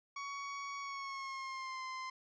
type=tone with pitch glide; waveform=30% pulse; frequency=1121 to 1039.9 Hz; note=C#6 to C6; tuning=+19 to -11 cents; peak=-38 dBFS; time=0.16-2.1 s; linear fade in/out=5 ms; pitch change=-130 cents; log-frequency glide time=0.8-1.83 s; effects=resampled to 16000 Hz